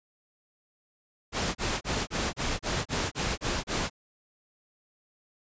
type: noise bursts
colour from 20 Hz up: pink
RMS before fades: -29 dBFS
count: 10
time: 1.32-3.899 s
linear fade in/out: 50 ms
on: 230 ms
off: 31 ms
effects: resampled to 16000 Hz